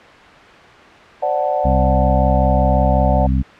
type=chord; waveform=sine; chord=D dominant seventh; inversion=third; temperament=equal; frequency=523.3 / 587.3 / 740 / 880 Hz; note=C5 / D5 / F#5 / A5; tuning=0 / 0 / 0 / 0 cents; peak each=-24 / -19 / -19 / -25 dBFS; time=1.22-3.27 s; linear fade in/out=10 ms
type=harmonic tone; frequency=65.41 Hz; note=C2; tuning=in tune; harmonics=1 / 2 / 3 / 4; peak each=-15 / -20 / -21 / -24 dBFS; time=1.64-3.43 s; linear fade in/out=20 ms
effects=white hiss -40 dBFS RMS until 3.59 s + low-pass 2000 Hz 12 dB/octave